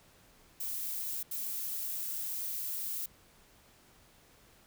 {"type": "noise bursts at uneven times", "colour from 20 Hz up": "violet", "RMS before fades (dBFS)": -37, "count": 2, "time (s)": [[0.6, 1.23], [1.31, 3.06]], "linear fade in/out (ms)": 5, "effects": ["pink hiss -62 dBFS RMS until 4.66 s"]}